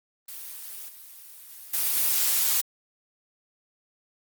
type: noise with level steps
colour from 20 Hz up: blue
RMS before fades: -39 / -46 / -44 / -25 / -23 dBFS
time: 0.28-2.61 s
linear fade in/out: 5 ms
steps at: 0.88 / 1.49 / 1.73 / 1.95 s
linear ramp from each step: 10 ms
effects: Opus 32 kbps